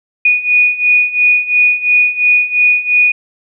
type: beating tone pair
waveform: sine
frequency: 2464 / 2466.9 Hz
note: D#7 / D#7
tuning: -17 / -15 cents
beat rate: 2.9 Hz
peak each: -13 / -10 dBFS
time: 0.25-3.12 s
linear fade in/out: 5 ms
effects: none